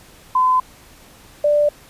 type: tone pair in turn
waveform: sine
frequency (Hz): 1019 / 589.6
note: C6 / D5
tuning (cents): -46 / +7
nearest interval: major sixth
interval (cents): 947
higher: first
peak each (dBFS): -12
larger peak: neither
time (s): 0.35-0.6 / 1.44-1.69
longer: neither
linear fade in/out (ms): 5
effects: pink hiss -46 dBFS RMS until 1.89 s + resampled to 32000 Hz